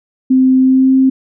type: tone with pitch glide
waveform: sine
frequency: 260 to 263.9 Hz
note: C4 to C4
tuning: -11 to +15 cents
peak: -6 dBFS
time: 0.3-1.1 s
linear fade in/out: 10 ms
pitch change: +26 cents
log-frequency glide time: 0.59-0.94 s
effects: none

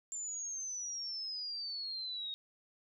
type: exponential sweep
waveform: sine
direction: down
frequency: 7250 to 3729 Hz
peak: -38 dBFS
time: 0.12-2.34 s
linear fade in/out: 0 ms
effects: none

